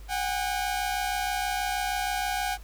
sawtooth tone pair together, 740 / 806.3 Hz, F#5 / G5, 0 / +49 cents, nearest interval minor second, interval 149 cents, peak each -26 dBFS, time 0.08-2.58 s, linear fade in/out 50 ms, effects added 50 Hz sine -41 dBFS peak until 2.63 s + pink hiss -55 dBFS RMS until 2.63 s

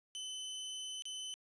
sawtooth tone with dropouts, 3034 Hz, F#7, 43 cents sharp, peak -38 dBFS, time 0.15-1.34 s, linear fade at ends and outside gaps 0 ms, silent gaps 1.022-1.054 s, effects resampled to 22050 Hz

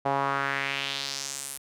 sawtooth tone with band-pass filter sweep, 138.2 Hz, C#3, 5 cents flat, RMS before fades -30 dBFS, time 0.05-1.58 s, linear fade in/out 10 ms, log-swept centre 760 to 11000 Hz, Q 2.4, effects none

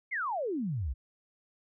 sine exponential sweep, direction down, 2239 to 56.1 Hz, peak -30 dBFS, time 0.11-0.94 s, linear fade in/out 20 ms, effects none

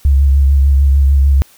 sine tone with vibrato, 69.1 Hz, C#2, 5 cents flat, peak -6 dBFS, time 0.05-1.42 s, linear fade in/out 0 ms, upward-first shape triangle, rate 6.7 Hz, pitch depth 47 cents each way, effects white hiss -46 dBFS RMS until 1.57 s

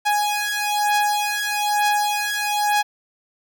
sawtooth beating tone pair, 830.6 / 831.7 Hz, G#5 / G#5, 0 / +2 cents, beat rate 1.1 Hz, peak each -18 dBFS, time 0.05-2.83 s, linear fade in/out 20 ms, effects none

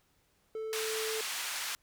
triangle tone, 440 Hz, A4, in tune, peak -33 dBFS, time 0.55-1.21 s, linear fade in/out 2 ms
pink band-pass noise, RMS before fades -37 dBFS, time 0.73-1.75 s, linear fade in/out 0 ms, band 1500 to 12000 Hz, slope 12 dB/octave
effects pink hiss -71 dBFS RMS until 1.82 s

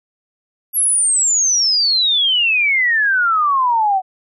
sine exponential sweep, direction down, 11600 to 738 Hz, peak -12 dBFS, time 0.73-4.02 s, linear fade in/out 50 ms, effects none

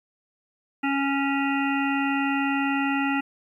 harmonic tone, 276.8 Hz, C#4, 2 cents flat, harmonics 1 / 3 / 5 / 7 / 9 / 10, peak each -24 / -29 / -31 / -32 / -34 / -34 dBFS, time 0.83-3.21 s, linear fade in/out 10 ms, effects 10-bit

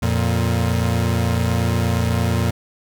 30% pulse tone pair together, 87.7 / 116.42 Hz, F2 / A#2, +8 / -2 cents, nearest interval perfect fourth, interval 490 cents, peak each -17 dBFS, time 0.02-2.51 s, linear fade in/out 10 ms, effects none

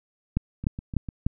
two click trains, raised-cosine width 5 ms, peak -21 / -10 dBFS, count 4 / 4, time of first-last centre 0.64-1.088 / 0.37-1.266 s, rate 6.7 / 3.35 Hz, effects none

